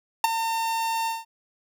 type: tone with ADSR envelope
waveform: 45% pulse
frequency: 907 Hz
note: A#5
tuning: 48 cents flat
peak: -13 dBFS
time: 0.24-1.25 s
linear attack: 3 ms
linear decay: 16 ms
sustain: -11 dB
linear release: 180 ms
effects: none